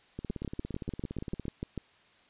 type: two click trains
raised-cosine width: 3 ms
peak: -21 / -24 dBFS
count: 11 / 23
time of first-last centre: 0.3-1.777 / 0.19-1.454 s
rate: 6.77 / 17.4 Hz
effects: white hiss -62 dBFS RMS until 2.29 s + resampled to 8000 Hz